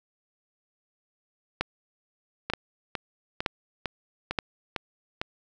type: two click trains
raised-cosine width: 0.3 ms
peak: -9 / -13 dBFS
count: 4 / 7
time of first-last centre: 1.61-4.388 / 2.5-5.215 s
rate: 1.08 / 2.21 Hz
effects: none